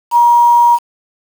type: tone with quantisation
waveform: sine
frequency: 951 Hz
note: A#5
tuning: 34 cents sharp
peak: -5 dBFS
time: 0.11-0.79 s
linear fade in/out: 50 ms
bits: 5
effects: none